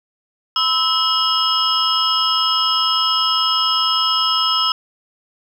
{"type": "tone cluster", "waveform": "sine", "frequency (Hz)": [1015, 1305, 2902, 3231, 5200], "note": ["B5", "E6", "F#7", "G#7", "E8"], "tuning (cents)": [47, -18, -34, -48, -24], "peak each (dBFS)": [-26, -19, -21, -22, -20], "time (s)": [0.56, 4.72], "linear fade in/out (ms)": 2, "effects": ["7-bit"]}